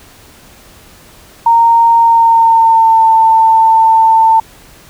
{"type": "tone with pitch glide", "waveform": "sine", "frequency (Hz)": [925, 894.5], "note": ["A#5", "A5"], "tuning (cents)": [-14, 28], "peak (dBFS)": -4, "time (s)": [1.46, 4.4], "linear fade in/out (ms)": 5, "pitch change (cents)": -58, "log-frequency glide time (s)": [1.98, 3.08], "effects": ["pink hiss -40 dBFS RMS until 4.89 s"]}